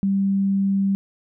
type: tone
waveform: sine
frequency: 196 Hz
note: G3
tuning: in tune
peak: -17 dBFS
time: 0.03-0.95 s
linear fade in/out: 0 ms
effects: none

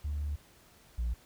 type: tone pair in turn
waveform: sine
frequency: 73.42 / 58.53 Hz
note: D2 / A#1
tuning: 0 / +8 cents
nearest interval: major third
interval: 392 cents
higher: first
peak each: -30 / -27 dBFS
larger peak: second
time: 0.04-0.36 / 0.98-1.14 s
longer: first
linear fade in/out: 10 ms
effects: tanh soft clip ceiling -28 dBFS + pink hiss -60 dBFS RMS until 1.25 s

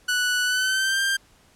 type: tone with pitch glide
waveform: sawtooth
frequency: 1480 to 1586.2 Hz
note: F#6 to G6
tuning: 0 to +20 cents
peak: -17 dBFS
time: 0.08-1.17 s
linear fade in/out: 10 ms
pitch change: +120 cents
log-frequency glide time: 0.44-1.01 s
effects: pink hiss -57 dBFS RMS until 1.55 s + low-pass 11000 Hz 12 dB/octave

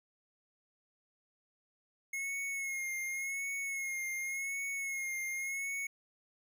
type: tone with vibrato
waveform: square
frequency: 2166 Hz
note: C#7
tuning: 41 cents flat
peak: -36 dBFS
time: 2.13-5.87 s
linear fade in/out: 5 ms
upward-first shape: sine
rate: 0.89 Hz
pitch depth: 42 cents each way
effects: none

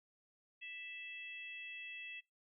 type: harmonic tone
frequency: 660 Hz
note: E5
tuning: 2 cents sharp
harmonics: 3 / 4 / 5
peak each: -53 / -47 / -55 dBFS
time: 0.61-2.21 s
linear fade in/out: 20 ms
effects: noise-tail reverb RT60 0.2 s tail -24 dB re dry

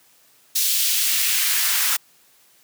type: noise with high-pass filter sweep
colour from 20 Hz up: white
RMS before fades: -20 dBFS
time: 0.55-1.97 s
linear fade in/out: 10 ms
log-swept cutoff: 4000 to 1200 Hz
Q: 1.2
effects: white hiss -56 dBFS RMS until 2.63 s + high-pass 100 Hz 12 dB/octave

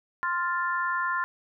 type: chord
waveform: sine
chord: F major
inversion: second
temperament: equal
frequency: 1046.5 / 1396.9 / 1760 Hz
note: C6 / F6 / A6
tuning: 0 / 0 / 0 cents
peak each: -28 / -30 / -31 dBFS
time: 0.23-1.24 s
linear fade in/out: 0 ms
effects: none

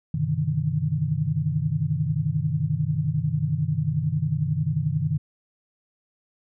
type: tone cluster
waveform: sine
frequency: 96.4 / 126 / 146.3 / 157.5 Hz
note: G2 / B2 / D3 / D#3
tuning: -28 / +35 / -6 / +21 cents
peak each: -31 / -29 / -26 / -25 dBFS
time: 0.14-5.18 s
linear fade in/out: 5 ms
effects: none

